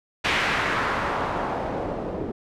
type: noise with low-pass filter sweep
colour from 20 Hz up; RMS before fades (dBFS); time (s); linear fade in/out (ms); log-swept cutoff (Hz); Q
white; -26; 0.24-2.32; 10; 2500 to 410; 1.4
effects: none

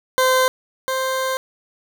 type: tone pair in turn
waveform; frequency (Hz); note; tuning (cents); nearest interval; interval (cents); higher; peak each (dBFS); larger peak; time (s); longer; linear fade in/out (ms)
20% pulse; 516 / 523.5; C5 / C5; -24 / +1; unison; 25; second; -9 / -15; first; 0.18-0.48 / 0.88-1.37; second; 0
effects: none

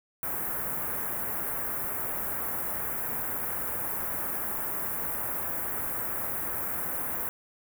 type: band-stop noise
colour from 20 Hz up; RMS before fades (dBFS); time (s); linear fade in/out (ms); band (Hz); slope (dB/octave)
white; -32; 0.23-7.29; 0; 1700 to 12000; 24
effects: none

